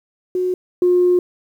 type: tone pair in turn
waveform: sine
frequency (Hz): 365.3 / 358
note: F#4 / F4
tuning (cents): -22 / +43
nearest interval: unison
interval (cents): 35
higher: first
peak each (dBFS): -16 / -10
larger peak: second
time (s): 0.35-0.54 / 0.82-1.19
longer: second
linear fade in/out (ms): 2
effects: tanh soft clip ceiling -6 dBFS + 8-bit